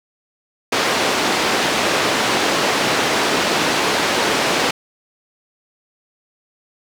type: band-pass noise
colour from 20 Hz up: pink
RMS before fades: -18 dBFS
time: 0.72-4.71 s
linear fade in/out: 5 ms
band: 290 to 5300 Hz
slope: 12 dB/octave
effects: none